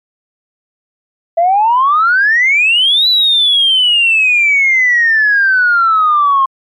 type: exponential two-way sweep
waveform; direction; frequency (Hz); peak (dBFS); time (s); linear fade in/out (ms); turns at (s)
sine; up then down; 658 to 4012 to 1062; -6; 1.37-6.46; 10; 3.08
effects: tanh soft clip ceiling -2 dBFS + MP3 64 kbps